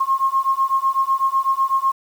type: beating tone pair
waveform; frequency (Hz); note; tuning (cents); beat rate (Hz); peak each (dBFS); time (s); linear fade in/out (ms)
sine; 1071 / 1079; C6 / C#6; +40 / -47; 8; -19; 0-1.92; 10
effects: 7-bit